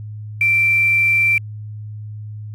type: tone with quantisation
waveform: sine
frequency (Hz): 2349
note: D7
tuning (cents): 0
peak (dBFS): -12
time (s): 0.41-1.38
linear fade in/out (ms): 2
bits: 6
effects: added 106 Hz sine -28 dBFS peak until 2.54 s + AAC 48 kbps